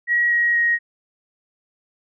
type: tone with pitch steps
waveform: sine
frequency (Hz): 1908 / 1894.8 / 1881.7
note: A#6 / A#6 / A#6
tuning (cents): +40 / +28 / +16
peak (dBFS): -15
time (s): 0.07-0.79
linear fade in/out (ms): 50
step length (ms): 240
effects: none